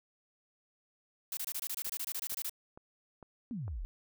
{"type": "noise bursts", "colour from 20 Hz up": "blue", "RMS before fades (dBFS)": -37, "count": 16, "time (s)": [1.32, 2.496], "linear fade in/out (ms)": 2, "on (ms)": 51, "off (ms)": 24}
{"type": "click train", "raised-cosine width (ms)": 1, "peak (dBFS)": -36, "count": 5, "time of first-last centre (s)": [1.87, 3.68], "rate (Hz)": 2.21}
{"type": "exponential sweep", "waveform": "sine", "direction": "down", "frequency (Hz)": [263.1, 34.65], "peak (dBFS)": -36, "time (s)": [3.51, 3.85], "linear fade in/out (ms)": 0}
{"effects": []}